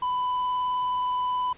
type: tone with vibrato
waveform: triangle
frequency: 998 Hz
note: B5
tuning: 18 cents sharp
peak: -22 dBFS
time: 0.02-1.53 s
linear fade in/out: 5 ms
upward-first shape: sine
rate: 19 Hz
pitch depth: 10 cents each way
effects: pink hiss -52 dBFS RMS until 1.57 s + resampled to 8000 Hz